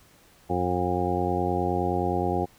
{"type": "harmonic tone", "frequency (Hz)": 89.6, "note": "F2", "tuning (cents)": 45, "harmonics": [1, 2, 3, 4, 5, 6, 8, 9], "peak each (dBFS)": [-31, -32, -33, -29, -33, -34, -31, -30], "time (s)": [0.49, 2.46], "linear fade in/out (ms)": 20, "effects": ["pink hiss -57 dBFS RMS until 2.58 s"]}